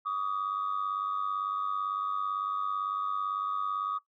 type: tone pair together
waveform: sine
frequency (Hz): 1146.6 / 1244.5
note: D6 / D#6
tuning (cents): -42 / 0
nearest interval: minor second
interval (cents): 142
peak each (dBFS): -31 / -31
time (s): 0.05-3.99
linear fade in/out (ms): 20
effects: noise-tail reverb RT60 0.1 s tail -17 dB re dry + tanh soft clip ceiling -24 dBFS